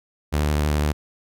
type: tone with vibrato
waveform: sawtooth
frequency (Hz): 74.6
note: D2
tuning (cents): +28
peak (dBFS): -15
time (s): 0.32-0.93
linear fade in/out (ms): 20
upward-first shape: square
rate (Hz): 12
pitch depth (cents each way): 22
effects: none